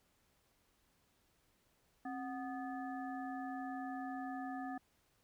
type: harmonic tone with a mistuned harmonic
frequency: 246.9 Hz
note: B3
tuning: in tune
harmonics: 1 / 3 / 5 / 7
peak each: -43 / -44 / -53 / -52 dBFS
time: 2.05-4.78 s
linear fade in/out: 5 ms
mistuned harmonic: 1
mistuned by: +130 cents
effects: pink hiss -75 dBFS RMS until 5.23 s